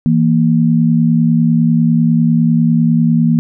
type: tone pair together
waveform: sine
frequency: 163.09 / 233.1 Hz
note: E3 / A#3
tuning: -18 / 0 cents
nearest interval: tritone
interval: 618 cents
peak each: -11 dBFS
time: 0.06-3.39 s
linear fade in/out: 0 ms
effects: none